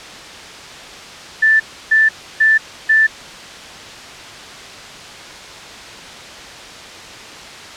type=tone bursts; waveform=sine; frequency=1765 Hz; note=A6; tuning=5 cents sharp; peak=-8 dBFS; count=4; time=1.42-3.07 s; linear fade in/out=10 ms; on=180 ms; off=310 ms; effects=white hiss -33 dBFS RMS until 7.76 s + low-pass 5000 Hz 12 dB/octave